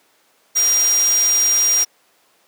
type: tone in noise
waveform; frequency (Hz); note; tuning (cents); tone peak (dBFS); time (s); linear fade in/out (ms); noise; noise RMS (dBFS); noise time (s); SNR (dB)
sine; 5700; F8; +34; -13; 0.55-1.85; 20; white; -25; 0.55-1.85; +9
effects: pink hiss -57 dBFS RMS until 2.47 s + high-pass 400 Hz 12 dB/octave